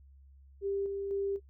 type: tone with tremolo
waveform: sine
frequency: 396.1 Hz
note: G4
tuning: 18 cents sharp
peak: -30 dBFS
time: 0.61-1.4 s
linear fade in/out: 50 ms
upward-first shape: square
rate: 2 Hz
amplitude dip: 35%
effects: noise-tail reverb RT60 0.1 s tail -18 dB re dry + added 68 Hz sine -54 dBFS peak until 1.49 s